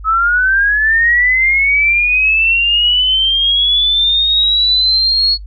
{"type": "linear sweep", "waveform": "sine", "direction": "up", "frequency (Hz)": [1281, 4363], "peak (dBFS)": -9, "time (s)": [0.04, 5.38], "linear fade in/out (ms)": 50, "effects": ["noise-tail reverb RT60 0.1 s tail -20 dB re dry", "added 50 Hz sine -27 dBFS peak until 5.46 s"]}